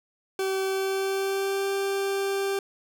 40% pulse tone with pitch glide, 384 to 393.2 Hz, G4 to G4, -36 to +5 cents, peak -24 dBFS, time 0.39-2.59 s, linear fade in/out 2 ms, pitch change +41 cents, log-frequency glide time 0.63-1.69 s, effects none

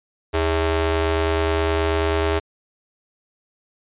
sawtooth ring-modulated tone, 242.6 Hz, B3, 31 cents flat, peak -11 dBFS, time 0.33-2.4 s, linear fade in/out 20 ms, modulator 166 Hz, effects resampled to 8000 Hz

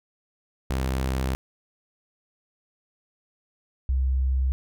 sawtooth / sine tone pair in turn, 65.41 / 65.41 Hz, C2 / C2, 0 / 0 cents, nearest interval unison, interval 0 cents, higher neither, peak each -20 dBFS, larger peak neither, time 0.7-1.35 / 3.89-4.52 s, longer first, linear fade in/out 0 ms, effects none

